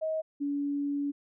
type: tone pair in turn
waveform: sine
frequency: 633 / 285.1 Hz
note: D#5 / C#4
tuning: +30 / +49 cents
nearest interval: octave + major second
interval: 1381 cents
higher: first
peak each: -28 dBFS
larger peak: neither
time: 0.01-0.22 / 0.4-1.12 s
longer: second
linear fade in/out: 20 ms
effects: none